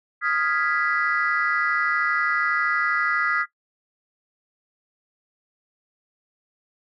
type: chord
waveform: sine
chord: F half-diminished seventh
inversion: third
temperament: equal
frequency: 1244.5 / 1396.9 / 1661.2 / 1975.5 Hz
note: Eb6 / F6 / Ab6 / Cb7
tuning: 0 / 0 / 0 / 0 cents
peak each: -25 dBFS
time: 0.21-3.46 s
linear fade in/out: 50 ms
effects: noise-tail reverb RT60 0.1 s tail -17 dB re dry + tanh soft clip ceiling -12 dBFS